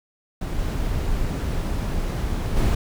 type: noise with level steps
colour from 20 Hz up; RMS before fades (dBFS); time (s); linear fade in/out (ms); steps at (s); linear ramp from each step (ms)
brown; -26 / -24 / -19; 0.41-2.75; 5; 0.58 / 2.56; 10
effects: none